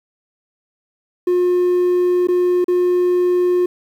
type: tone with dropouts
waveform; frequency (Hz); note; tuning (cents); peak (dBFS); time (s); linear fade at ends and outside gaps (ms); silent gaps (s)
triangle; 357.9; F4; +42; -10; 1.27-3.66; 5; 2.272-2.285 / 2.644-2.681
effects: tanh soft clip ceiling -6 dBFS + 8-bit